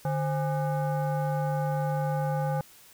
sine tone with frequency modulation, 149.3 Hz, D3, 29 cents sharp, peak -25 dBFS, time 0.05-2.61 s, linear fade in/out 2 ms, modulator 675 Hz, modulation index 0.98, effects white hiss -54 dBFS RMS until 2.93 s

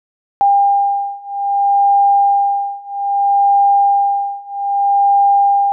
sine beating tone pair, 801 / 801.62 Hz, G5 / G5, +37 / +38 cents, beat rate 0.62 Hz, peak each -14 / -13 dBFS, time 0.41-5.72 s, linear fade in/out 0 ms, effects none

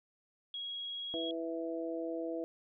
sine tone, 3307 Hz, G#7, 8 cents flat, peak -38 dBFS, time 0.54-1.31 s, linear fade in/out 2 ms
harmonic tone, 164.81 Hz, E3, in tune, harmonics 2 / 3 / 4, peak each -38 / -40 / -41 dBFS, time 1.14-2.44 s, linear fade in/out 0 ms
effects none

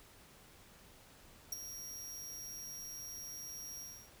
sawtooth tone with ADSR envelope, 5650 Hz, F8, 19 cents sharp, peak -31 dBFS, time 1.52-4.11 s, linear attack 6 ms, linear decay 15 ms, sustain -11 dB, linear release 310 ms, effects pink hiss -60 dBFS RMS until 4.2 s

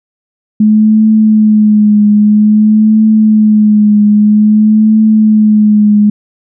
sine tone with vibrato, 213 Hz, G#3, 44 cents sharp, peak -3 dBFS, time 0.6-6.1 s, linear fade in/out 5 ms, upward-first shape triangle, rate 0.51 Hz, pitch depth 42 cents each way, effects none

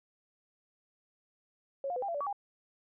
sine tone with pitch steps, 550 / 709 / 503 / 797 / 679 / 577 / 1137 / 808 Hz, C#5 / F5 / B4 / G5 / F5 / D5 / C#6 / G#5, -14 / +26 / +32 / +28 / -49 / -31 / +44 / -48 cents, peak -32 dBFS, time 1.84-2.328 s, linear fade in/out 2 ms, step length 61 ms, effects none

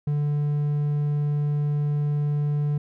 triangle tone, 146.83 Hz, D3, in tune, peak -19 dBFS, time 0.07-2.78 s, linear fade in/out 5 ms, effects none

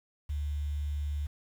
sine tone with quantisation, 73.2 Hz, D2, 5 cents flat, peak -30 dBFS, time 0.29-1.27 s, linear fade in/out 10 ms, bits 9, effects none

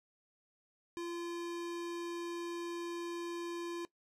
square tone, 343.3 Hz, F4, 30 cents flat, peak -39 dBFS, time 0.97-3.85 s, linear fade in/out 0 ms, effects noise-tail reverb RT60 0.1 s tail -19 dB re dry + low-pass 9000 Hz 12 dB/octave

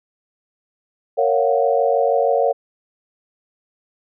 sine chord, Gb major seventh, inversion first, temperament just, 462.5 / 555 / 693.7 / 740 Hz, Bb4 / Db5 / F5 / Gb5, -14 / +2 / -12 / 0 cents, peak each -19 / -18 / -21 / -22 dBFS, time 1.17-2.53 s, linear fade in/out 20 ms, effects none

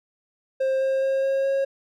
triangle tone with pitch steps, 530 / 533.7 / 537.4 / 541.1 / 544.9 Hz, C5 / C5 / C5 / C#5 / C#5, +22 / +34 / +46 / -42 / -30 cents, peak -18 dBFS, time 0.6-1.65 s, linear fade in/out 10 ms, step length 210 ms, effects none

